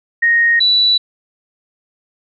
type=tone pair in turn; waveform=sine; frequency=1864.7 / 3951 Hz; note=A#6 / B7; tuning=0 / 0 cents; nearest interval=octave + minor second; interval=1300 cents; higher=second; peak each=-9 dBFS; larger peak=neither; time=0.22-0.6 / 0.6-0.98 s; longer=neither; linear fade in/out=10 ms; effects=none